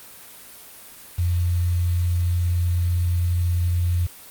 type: tone with quantisation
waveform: sine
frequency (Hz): 87.31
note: F2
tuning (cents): 0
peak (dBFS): -18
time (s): 1.18-4.07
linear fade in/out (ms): 10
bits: 7
effects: white hiss -43 dBFS RMS until 4.3 s + Opus 32 kbps

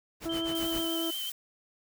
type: noise with tremolo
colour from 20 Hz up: pink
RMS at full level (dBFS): -39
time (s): 0.2-0.88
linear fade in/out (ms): 50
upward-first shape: sine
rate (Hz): 7.6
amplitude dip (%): 85
type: harmonic tone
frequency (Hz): 329.6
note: E4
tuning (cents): 0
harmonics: 1 / 2 / 3 / 4 / 5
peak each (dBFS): -31 / -39 / -50 / -45 / -55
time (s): 0.25-1.11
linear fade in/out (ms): 10
type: tone with vibrato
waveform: sine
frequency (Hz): 3089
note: G7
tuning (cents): -26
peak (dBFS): -34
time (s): 0.29-1.3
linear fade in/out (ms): 5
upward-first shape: sine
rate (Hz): 8.2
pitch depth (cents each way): 29
type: noise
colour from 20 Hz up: blue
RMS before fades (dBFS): -39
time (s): 0.55-1.32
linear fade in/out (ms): 2
effects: none

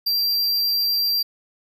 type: tone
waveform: square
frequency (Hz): 4723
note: D8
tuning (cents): +9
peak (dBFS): -19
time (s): 0.06-1.23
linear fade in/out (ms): 10
effects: none

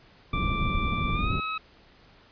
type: tone with pitch glide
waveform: 25% pulse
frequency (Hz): 1174.7 to 1281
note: D6 to E6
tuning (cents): 0 to -50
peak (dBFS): -25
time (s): 0.33-1.58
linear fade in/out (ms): 5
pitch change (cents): +150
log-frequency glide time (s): 1.13-1.32
type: low-pass noise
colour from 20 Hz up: pink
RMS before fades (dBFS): -28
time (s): 0.33-1.4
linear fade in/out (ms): 2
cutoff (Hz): 240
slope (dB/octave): 12
effects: pink hiss -56 dBFS RMS until 2.31 s + resampled to 11025 Hz

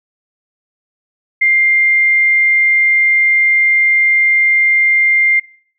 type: tone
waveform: sine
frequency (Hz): 2100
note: C7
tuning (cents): +6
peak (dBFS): -8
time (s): 1.41-5.4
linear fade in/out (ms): 10
effects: noise-tail reverb RT60 0.6 s tail -23 dB re dry

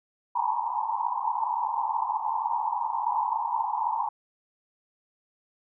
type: band-pass noise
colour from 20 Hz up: pink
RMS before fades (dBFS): -28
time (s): 0.35-4.09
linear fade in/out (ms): 10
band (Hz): 840 to 1000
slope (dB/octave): 96
effects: none

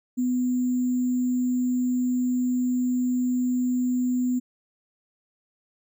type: tone with sample-and-hold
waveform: sine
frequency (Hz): 250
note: B3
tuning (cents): +21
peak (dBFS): -21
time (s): 0.17-4.4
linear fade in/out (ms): 20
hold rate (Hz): 7350
effects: none

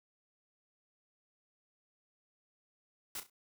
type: noise with echo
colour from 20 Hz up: white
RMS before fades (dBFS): -41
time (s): 3.15-3.2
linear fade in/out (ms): 2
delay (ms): 33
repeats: 3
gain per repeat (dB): -10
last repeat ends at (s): 3.299
effects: none

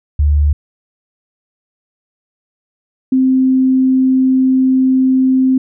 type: tone pair in turn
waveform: sine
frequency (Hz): 73.42 / 260.7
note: D2 / C4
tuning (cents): 0 / -6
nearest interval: octave + minor seventh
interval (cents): 2194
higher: second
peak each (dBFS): -8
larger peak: neither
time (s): 0.19-0.53 / 3.12-5.58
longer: second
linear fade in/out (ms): 5
effects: none

